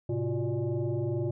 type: tone with frequency modulation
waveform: sine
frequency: 108.9 Hz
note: A2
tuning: 17 cents flat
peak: -27 dBFS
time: 0.09-1.31 s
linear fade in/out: 5 ms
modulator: 240 Hz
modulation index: 1.5
effects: none